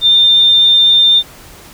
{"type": "tone", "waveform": "sine", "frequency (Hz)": 3604, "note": "A7", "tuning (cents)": 41, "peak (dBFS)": -5, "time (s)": [0.01, 1.23], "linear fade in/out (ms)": 50, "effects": ["pink hiss -37 dBFS RMS until 1.73 s"]}